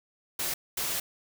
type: noise bursts at uneven times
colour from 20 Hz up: white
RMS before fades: -31 dBFS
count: 2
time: 0.39-0.54 / 0.77-1 s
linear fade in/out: 5 ms
effects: none